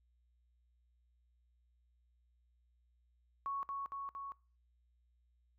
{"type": "tone with echo", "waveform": "sine", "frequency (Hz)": 1108.7, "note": "C#6", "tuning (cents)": 0, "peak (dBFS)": -36, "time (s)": [3.46, 3.63], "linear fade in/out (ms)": 0, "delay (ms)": 230, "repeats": 3, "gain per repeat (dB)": -2, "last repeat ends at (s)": 4.32, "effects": ["noise-tail reverb RT60 0.4 s tail -23 dB re dry", "added 60 Hz sine -70 dBFS peak until 5.58 s"]}